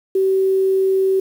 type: tone with quantisation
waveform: sine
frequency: 383 Hz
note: G4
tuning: 40 cents flat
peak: -13 dBFS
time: 0.15-1.2 s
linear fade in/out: 5 ms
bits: 7
effects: none